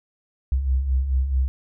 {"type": "beating tone pair", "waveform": "sine", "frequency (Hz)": [62, 66.6], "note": ["B1", "C2"], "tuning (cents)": [7, 31], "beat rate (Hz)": 4.6, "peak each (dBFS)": [-27, -19], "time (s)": [0.52, 1.48], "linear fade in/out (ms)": 0, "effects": []}